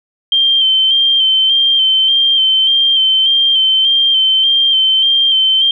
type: tone with vibrato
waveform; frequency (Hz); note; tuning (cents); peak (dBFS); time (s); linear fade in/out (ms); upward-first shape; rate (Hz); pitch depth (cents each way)
sine; 3136; G7; 0; -8; 0.32-5.71; 2; square; 1.7; 26
effects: none